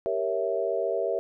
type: chord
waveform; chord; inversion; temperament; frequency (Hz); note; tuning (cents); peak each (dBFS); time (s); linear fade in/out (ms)
sine; G diminished seventh; none; equal; 392 / 466.2 / 554.4 / 659.3; G4 / Bb4 / Db5 / Fb5; 0 / 0 / 0 / 0; -31 / -30 / -31 / -29; 0.06-1.19; 0
effects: none